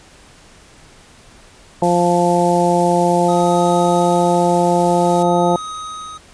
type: harmonic tone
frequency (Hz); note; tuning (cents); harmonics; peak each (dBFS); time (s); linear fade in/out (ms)
174.7; F3; +1; 1 / 2 / 3 / 4 / 5; -18 / -18 / -18 / -18 / -18; 1.82-5.56; 2
type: noise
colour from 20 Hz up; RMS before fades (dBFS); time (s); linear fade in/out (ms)
blue; -30; 1.83-5.23; 5
type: tone with tremolo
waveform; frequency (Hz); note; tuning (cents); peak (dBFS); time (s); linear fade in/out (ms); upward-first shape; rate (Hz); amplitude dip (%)
square; 1258; D#6; +19; -26; 3.28-6.18; 10; sine; 0.53; 75
effects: pink hiss -45 dBFS RMS until 6.33 s + resampled to 22050 Hz